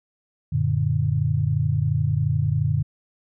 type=chord; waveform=sine; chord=Gb augmented; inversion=none; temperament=equal with one note detuned; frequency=92.5 / 115.4 / 146.83 Hz; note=Gb2 / Bb2 / D3; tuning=0 / -17 / 0 cents; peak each=-25 / -23 / -22 dBFS; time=0.52-2.83 s; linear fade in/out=10 ms; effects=none